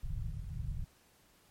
pink low-pass noise, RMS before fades -38 dBFS, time 0.03-0.85 s, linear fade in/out 10 ms, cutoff 160 Hz, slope 48 dB/octave, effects pink hiss -66 dBFS RMS until 1.5 s + MP3 64 kbps

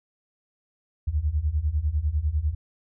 sine beating tone pair, 70.1 / 80.1 Hz, C#2 / E2, +20 / -49 cents, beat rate 10 Hz, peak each -26 / -24 dBFS, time 1.07-2.55 s, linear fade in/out 10 ms, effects none

